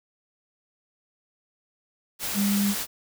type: tone in noise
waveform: sine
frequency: 201.8 Hz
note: G#3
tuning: 49 cents flat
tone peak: -21 dBFS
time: 2.34-2.75 s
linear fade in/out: 50 ms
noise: white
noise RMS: -30 dBFS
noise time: 2.19-2.87 s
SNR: +6 dB
effects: none